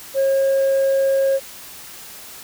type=tone; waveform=sine; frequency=542 Hz; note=C#5; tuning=39 cents flat; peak=-12 dBFS; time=0.14-1.4 s; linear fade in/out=50 ms; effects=tanh soft clip ceiling -13 dBFS + white hiss -38 dBFS RMS until 2.43 s